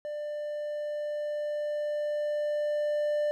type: tone with level ramp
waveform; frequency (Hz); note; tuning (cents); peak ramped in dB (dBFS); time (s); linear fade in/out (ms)
triangle; 594; D5; +20; -31 to -23; 0.05-3.31; 0
effects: none